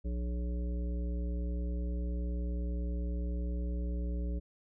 harmonic tone with a mistuned harmonic, 59.7 Hz, A#1, 42 cents sharp, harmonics 1 / 3 / 5 / 7 / 9, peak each -32 / -42 / -46 / -49 / -51 dBFS, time 0.04-4.4 s, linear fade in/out 20 ms, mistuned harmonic 9, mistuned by +60 cents, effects none

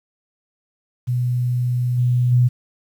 sine tone with level steps, 123.47 Hz, B2, in tune, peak -17 / -14 / -11 dBFS, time 1.07-2.49 s, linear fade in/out 20 ms, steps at 1.97 / 2.31 s, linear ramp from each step 20 ms, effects 8-bit

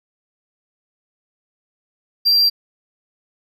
triangle tone, 4728 Hz, D8, 11 cents sharp, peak -10 dBFS, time 2.25-2.5 s, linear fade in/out 20 ms, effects none

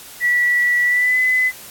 sine tone with pitch glide, 1949 to 2015 Hz, B6 to B6, -23 to +34 cents, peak -13 dBFS, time 0.2-1.52 s, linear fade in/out 50 ms, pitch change +57 cents, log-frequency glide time 0.85-1.18 s, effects white hiss -38 dBFS RMS until 1.7 s + AAC 64 kbps

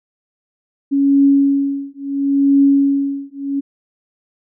sine tone with tremolo, 278.2 Hz, C#4, 6 cents sharp, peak -7 dBFS, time 0.91-3.61 s, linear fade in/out 20 ms, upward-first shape triangle, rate 0.73 Hz, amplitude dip 100%, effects none

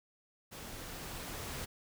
pink noise with level ramp, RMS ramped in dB -47 to -41 dBFS, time 0.51-1.66 s, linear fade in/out 20 ms, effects none

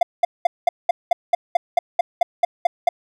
triangle tone bursts, 698.5 Hz, F5, in tune, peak -9 dBFS, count 14, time 0.01-2.89 s, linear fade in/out 5 ms, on 20 ms, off 200 ms, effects none

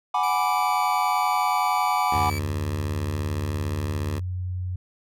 triangle chord, G# half-diminished seventh, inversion third, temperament equal, 740 / 830.6 / 987.8 / 1174.7 Hz, F#5 / G#5 / B5 / D6, 0 / 0 / 0 / 0 cents, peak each -24 dBFS, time 0.14-2.3 s, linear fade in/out 5 ms
sawtooth tone with pitch glide, 2321 to 2302 Hz, D7 to D7, -21 to -35 cents, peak -29 dBFS, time 0.23-2.39 s, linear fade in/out 5 ms, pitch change -14 cents, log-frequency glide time 0.51-0.83 s
10% pulse tone with vibrato, 73.9 Hz, D2, 11 cents sharp, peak -21 dBFS, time 2.11-4.2 s, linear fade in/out 20 ms, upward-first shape triangle, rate 5.1 Hz, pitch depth 13 cents each way
sine tone, 91.1 Hz, F#2, 26 cents flat, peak -26 dBFS, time 2.15-4.76 s, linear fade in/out 5 ms
effects none

